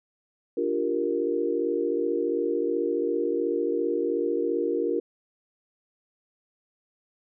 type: chord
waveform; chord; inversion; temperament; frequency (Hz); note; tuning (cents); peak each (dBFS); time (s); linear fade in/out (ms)
sine; G minor seventh; second; equal; 293.7 / 349.2 / 392 / 466.2; D4 / F4 / G4 / Bb4; 0 / 0 / 0 / 0; -31 / -28 / -31 / -27; 0.57-5; 5
effects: none